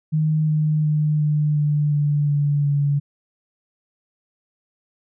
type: tone with pitch steps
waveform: sine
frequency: 155.2 / 153.42 / 151.66 / 149.91 / 148.19 / 146.49 / 144.81 / 143.14 Hz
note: D#3 / D#3 / D#3 / D3 / D3 / D3 / D3 / D3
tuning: -4 / -24 / -44 / +36 / +16 / -4 / -24 / -44 cents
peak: -16 dBFS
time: 0.12-3 s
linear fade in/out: 20 ms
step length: 360 ms
effects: none